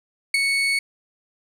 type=tone with ADSR envelope; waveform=35% pulse; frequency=2217 Hz; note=C#7; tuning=in tune; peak=-12 dBFS; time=0.34-0.79 s; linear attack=4 ms; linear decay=15 ms; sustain=-5 dB; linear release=4 ms; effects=low-pass 11000 Hz 12 dB/octave + 9-bit